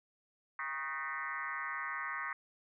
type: tone with frequency modulation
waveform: sine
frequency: 1533 Hz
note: G6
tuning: 39 cents flat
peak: -36 dBFS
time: 0.59-2.33 s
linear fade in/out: 2 ms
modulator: 145 Hz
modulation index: 3.6
effects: none